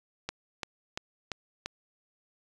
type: click train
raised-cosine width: 0.2 ms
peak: -16 dBFS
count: 5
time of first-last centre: 0.29-1.66 s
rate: 2.92 Hz
effects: resampled to 22050 Hz